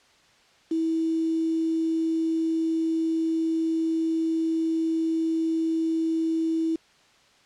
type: tone with quantisation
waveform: sine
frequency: 324.6 Hz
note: E4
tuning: 27 cents flat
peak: -22 dBFS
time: 0.71-6.76 s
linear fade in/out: 5 ms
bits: 7
effects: white hiss -58 dBFS RMS until 7.45 s + low-pass 5000 Hz 12 dB/octave